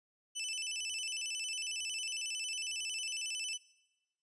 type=tone with vibrato; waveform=20% pulse; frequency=2815 Hz; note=F7; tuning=13 cents sharp; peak=-31 dBFS; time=0.35-3.58 s; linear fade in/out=20 ms; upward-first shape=square; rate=11 Hz; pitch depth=110 cents each way; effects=noise-tail reverb RT60 1.0 s tail -21 dB re dry + resampled to 22050 Hz